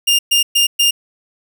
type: tone bursts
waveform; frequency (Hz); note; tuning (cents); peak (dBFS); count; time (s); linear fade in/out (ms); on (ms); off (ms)
sawtooth; 2809; F7; +9; -7; 4; 0.07-0.91; 10; 120; 120
effects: none